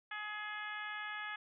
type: harmonic tone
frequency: 421.2 Hz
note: G#4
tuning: 24 cents sharp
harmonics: 2 / 3 / 4 / 5 / 6 / 7 / 8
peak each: -49 / -47 / -43 / -48 / -52 / -54 / -54 dBFS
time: 0.11-1.36 s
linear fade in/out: 5 ms
effects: none